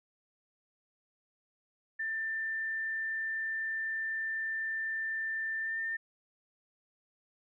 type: tone with pitch glide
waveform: sine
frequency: 1784 to 1803.7 Hz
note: A6 to A6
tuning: +23 to +42 cents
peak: -32 dBFS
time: 1.99-5.97 s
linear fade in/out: 10 ms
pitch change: +19 cents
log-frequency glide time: 5.62-5.76 s
effects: none